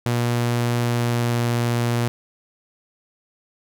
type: tone with pitch glide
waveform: sawtooth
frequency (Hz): 119.7 to 119.01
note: A#2 to A#2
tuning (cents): +46 to +36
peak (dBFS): -15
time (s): 0.06-2.08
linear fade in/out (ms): 0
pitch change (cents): -10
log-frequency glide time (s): 0.84-1.5
effects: none